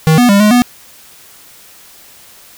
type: tone with pitch steps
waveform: square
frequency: 158.4 / 244.8 / 200.4 / 210.6 / 245.1 Hz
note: D#3 / B3 / G3 / G#3 / B3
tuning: +31 / -15 / +38 / +24 / -13 cents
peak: -6 dBFS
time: 0.07-0.62 s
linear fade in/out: 0 ms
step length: 110 ms
effects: white hiss -40 dBFS RMS until 2.57 s